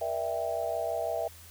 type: chord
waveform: sine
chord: E half-diminished seventh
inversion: second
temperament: just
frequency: 474.7 / 593.3 / 659.3 / 791.1 Hz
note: Bb4 / D5 / E5 / G5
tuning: +31 / +18 / 0 / +16 cents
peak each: -37 / -36 / -31 / -37 dBFS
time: 0.01-1.28 s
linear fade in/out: 5 ms
effects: added 83 Hz sine -52 dBFS peak until 1.5 s + white hiss -52 dBFS RMS until 1.5 s